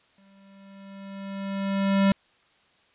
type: tone with exponential growth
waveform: square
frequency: 196 Hz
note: G3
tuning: in tune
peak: -17 dBFS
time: 0.18-2.12 s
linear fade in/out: 2 ms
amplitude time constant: 420 ms
effects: white hiss -62 dBFS RMS until 2.94 s + resampled to 8000 Hz